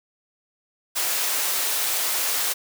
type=high-pass noise; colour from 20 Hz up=white; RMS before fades=-24 dBFS; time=0.95-2.54 s; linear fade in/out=20 ms; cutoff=470 Hz; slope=12 dB/octave; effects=none